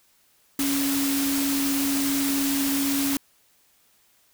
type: tone in noise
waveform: sine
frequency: 277.2 Hz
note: C#4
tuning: in tune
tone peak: -23 dBFS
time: 0.59-3.17 s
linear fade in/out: 2 ms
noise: white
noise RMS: -28 dBFS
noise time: 0.59-3.17 s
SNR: +2 dB
effects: white hiss -62 dBFS RMS until 4.33 s